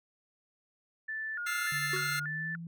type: tone with vibrato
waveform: sine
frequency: 1585 Hz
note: G6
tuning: 19 cents sharp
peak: -34 dBFS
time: 1.08-2.56 s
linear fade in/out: 10 ms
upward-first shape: square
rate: 1.7 Hz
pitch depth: 180 cents each way
type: chord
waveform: sawtooth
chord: F major seventh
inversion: third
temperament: just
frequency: 1309.6 / 1396.9 / 1746.1 / 2095 Hz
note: E6 / F6 / A6 / C7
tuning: -12 / 0 / -14 / +2 cents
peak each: -37 / -36 / -36 / -32 dBFS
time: 1.46-2.2 s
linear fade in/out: 10 ms
type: tone with pitch glide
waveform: sine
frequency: 146.83 to 167.69 Hz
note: D3 to E3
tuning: 0 to +30 cents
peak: -39 dBFS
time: 1.72-2.67 s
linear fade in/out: 2 ms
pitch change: +230 cents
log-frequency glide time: 2.19-2.56 s
type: tone with exponential decay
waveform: square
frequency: 372.2 Hz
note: F#4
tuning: 10 cents sharp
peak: -33 dBFS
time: 1.93-2.18 s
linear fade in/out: 5 ms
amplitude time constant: 53 ms
effects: none